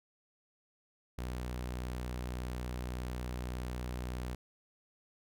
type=tone; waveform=sawtooth; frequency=61.74 Hz; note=B1; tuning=in tune; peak=-33 dBFS; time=1.18-4.35 s; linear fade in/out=5 ms; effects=none